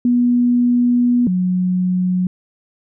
sine tone pair in turn, 243.4 / 182.34 Hz, B3 / F#3, -25 / -25 cents, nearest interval perfect fourth, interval 500 cents, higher first, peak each -11 / -14 dBFS, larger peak first, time 0.05-1.27 / 1.27-2.27 s, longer first, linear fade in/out 2 ms, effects none

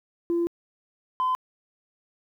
sine tone pair in turn, 341.6 / 1021.6 Hz, F4 / C6, -38 / -42 cents, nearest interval octave + perfect fifth, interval 1896 cents, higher second, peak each -20 dBFS, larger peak neither, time 0.3-0.47 / 1.2-1.35 s, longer first, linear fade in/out 0 ms, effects tanh soft clip ceiling -19 dBFS + 10-bit

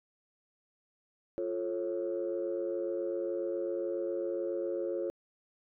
sine chord, F augmented, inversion none, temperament just, 349.2 / 436.5 / 545.7 Hz, F4 / A4 / C#5, 0 / -14 / -27 cents, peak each -34 / -37 / -35 dBFS, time 1.38-5.1 s, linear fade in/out 0 ms, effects tanh soft clip ceiling -24 dBFS

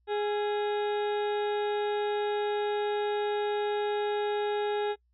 harmonic tone with a mistuned harmonic, 415.3 Hz, G#4, in tune, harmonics 1 / 2 / 3 / 4 / 5 / 6 / 7 / 8 / 9, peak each -28 / -33 / -45 / -42 / -50 / -48 / -52 / -50 / -45 dBFS, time 0.07-4.96 s, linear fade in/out 50 ms, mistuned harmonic 3, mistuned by +150 cents, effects noise-tail reverb RT60 0.1 s tail -25 dB re dry + added 60 Hz sine -67 dBFS peak until 5.13 s

